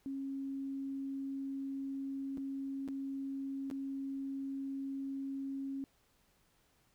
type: tone with dropouts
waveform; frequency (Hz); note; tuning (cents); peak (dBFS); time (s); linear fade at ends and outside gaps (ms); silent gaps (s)
sine; 272.4; C#4; -30; -37; 0.06-5.84; 0; 2.373-2.38 / 2.878-2.886 / 3.701-3.712
effects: pink hiss -72 dBFS RMS until 6.94 s